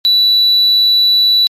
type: tone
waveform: sine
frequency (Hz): 3951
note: B7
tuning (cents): 0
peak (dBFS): -5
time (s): 0.05-1.47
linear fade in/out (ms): 0
effects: tanh soft clip ceiling -5 dBFS + MP3 64 kbps